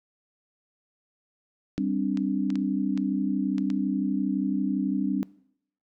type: clicks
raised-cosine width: 0.2 ms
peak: -23 dBFS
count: 7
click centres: 1.779 / 2.173 / 2.503 / 2.556 / 2.976 / 3.582 / 3.702 s
type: chord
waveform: sine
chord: G suspended fourth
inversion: none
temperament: equal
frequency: 196 / 261.6 / 293.7 Hz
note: G3 / C4 / D4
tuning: 0 / 0 / 0 cents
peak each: -28 dBFS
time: 1.78-5.23 s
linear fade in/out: 0 ms
effects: noise-tail reverb RT60 0.7 s tail -22 dB re dry